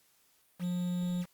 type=tone with quantisation; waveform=triangle; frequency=177.9 Hz; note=F3; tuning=32 cents sharp; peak=-28 dBFS; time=0.59-1.26 s; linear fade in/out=50 ms; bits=8; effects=white hiss -68 dBFS RMS until 1.33 s + Opus 48 kbps